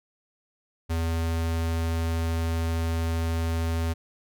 square tone, 82.41 Hz, E2, in tune, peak -25 dBFS, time 0.89-3.94 s, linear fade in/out 20 ms, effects none

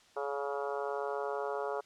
harmonic tone with a mistuned harmonic, 140.9 Hz, C#3, 29 cents sharp, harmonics 3 / 4 / 5 / 6 / 7 / 8 / 9 / 10, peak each -37 / -39 / -41 / -43 / -44 / -45 / -46 / -47 dBFS, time 0.16-1.81 s, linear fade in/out 10 ms, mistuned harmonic 7, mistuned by -23 cents, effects white hiss -62 dBFS RMS until 1.85 s + low-pass 6000 Hz 12 dB/octave

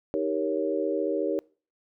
sine chord, Eb dominant seventh, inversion none, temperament equal with one note detuned, 313.3 / 392 / 466.2 / 554.4 Hz, Eb4 / G4 / Bb4 / Db5, +12 / 0 / 0 / 0 cents, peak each -30 dBFS, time 0.14-1.39 s, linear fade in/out 0 ms, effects noise-tail reverb RT60 0.4 s tail -25 dB re dry

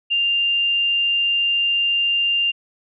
sine tone, 2794 Hz, F7, in tune, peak -16 dBFS, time 0.1-2.52 s, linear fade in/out 20 ms, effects none

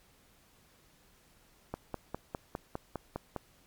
click train, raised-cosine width 1 ms, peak -21 dBFS, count 9, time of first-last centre 1.74-3.363 s, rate 4.93 Hz, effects pink hiss -64 dBFS RMS until 3.66 s + MP3 96 kbps

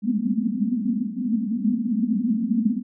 white band-pass noise, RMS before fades -23 dBFS, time 0.02-2.83 s, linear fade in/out 50 ms, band 200 to 250 Hz, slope 96 dB/octave, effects none

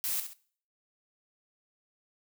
blue noise with echo, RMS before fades -32 dBFS, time 0.04-0.2 s, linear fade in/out 0 ms, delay 66 ms, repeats 2, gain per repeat -8 dB, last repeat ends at 0.332 s, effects noise-tail reverb RT60 0.5 s tail -20 dB re dry

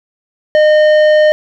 sine tone with tanh clipping, 611 Hz, D#5, 32 cents flat, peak -7 dBFS, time 0.55-1.32 s, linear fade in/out 0 ms, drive 11 dB, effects none

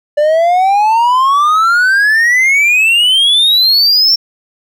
triangle exponential sweep, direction up, 583 to 5490 Hz, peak -5 dBFS, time 0.17-4.16 s, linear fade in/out 10 ms, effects none

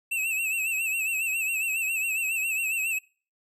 square tone with vibrato, 2637 Hz, E7, in tune, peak -26 dBFS, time 0.11-2.99 s, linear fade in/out 10 ms, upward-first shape sine, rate 7.3 Hz, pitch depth 73 cents each way, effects noise-tail reverb RT60 0.4 s tail -24 dB re dry

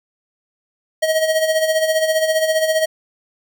square tone with tremolo, 634 Hz, D#5, 32 cents sharp, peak -13 dBFS, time 1.02-2.86 s, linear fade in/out 10 ms, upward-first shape sine, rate 15 Hz, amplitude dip 60%, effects none

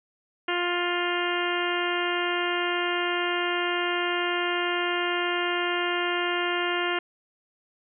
harmonic tone, 351.6 Hz, F4, 12 cents sharp, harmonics 1 / 2 / 3 / 4 / 5 / 6 / 7 / 8 / 9, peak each -29 / -33 / -33 / -32 / -33 / -34 / -38 / -33 / -39 dBFS, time 0.48-6.99 s, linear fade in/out 5 ms, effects none

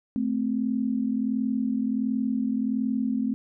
sine tone pair together, 218.6 / 260 Hz, A3 / C4, -11 / -11 cents, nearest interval minor third, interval 300 cents, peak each -26 dBFS, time 0.16-3.34 s, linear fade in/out 0 ms, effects none

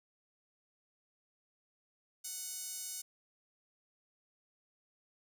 sawtooth tone with high-pass filter, 739 Hz, F#5, 2 cents flat, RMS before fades -43 dBFS, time 2.24-3.02 s, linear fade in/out 10 ms, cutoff 6800 Hz, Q 1.5, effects none

